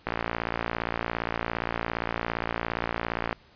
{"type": "click train", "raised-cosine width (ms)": 0.5, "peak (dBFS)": -12, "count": 188, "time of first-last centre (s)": [0.07, 3.328], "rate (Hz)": 57.4, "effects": ["pink hiss -57 dBFS RMS until 3.55 s", "resampled to 11025 Hz"]}